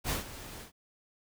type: noise with ADSR envelope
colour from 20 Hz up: pink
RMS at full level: -30 dBFS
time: 0.04-0.72 s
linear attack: 56 ms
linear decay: 140 ms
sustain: -15 dB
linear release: 110 ms
effects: none